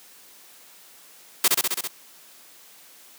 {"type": "noise with echo", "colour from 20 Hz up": "white", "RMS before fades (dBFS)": -17, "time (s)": [1.44, 1.48], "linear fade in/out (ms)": 5, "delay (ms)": 66, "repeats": 6, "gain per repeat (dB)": -2, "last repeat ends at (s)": 1.876, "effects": ["white hiss -50 dBFS RMS until 3.18 s", "high-pass 200 Hz 12 dB/octave"]}